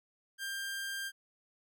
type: tone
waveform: sawtooth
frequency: 1592 Hz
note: G6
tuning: 26 cents sharp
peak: -33 dBFS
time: 0.38-1.12 s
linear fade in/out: 50 ms
effects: none